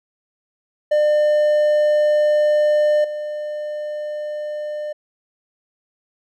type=tone with level steps; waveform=triangle; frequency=600 Hz; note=D5; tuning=37 cents sharp; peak=-11 / -22 dBFS; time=0.91-4.93 s; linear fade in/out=10 ms; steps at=3.04 s; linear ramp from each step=5 ms; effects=none